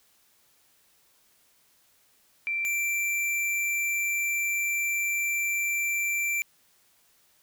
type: tone pair in turn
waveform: sine / square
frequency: 2349 / 2349 Hz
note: D7 / D7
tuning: 0 / 0 cents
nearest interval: unison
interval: 0 cents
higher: neither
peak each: -26 dBFS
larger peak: neither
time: 2.47-2.65 / 2.65-6.42 s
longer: second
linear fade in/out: 0 ms
effects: white hiss -64 dBFS RMS until 7.42 s